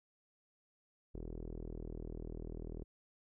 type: tone with low-pass filter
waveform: sawtooth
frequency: 40.15 Hz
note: E1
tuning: 45 cents flat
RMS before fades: -45 dBFS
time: 1.14-2.84 s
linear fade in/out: 10 ms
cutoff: 400 Hz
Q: 2.8
effects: none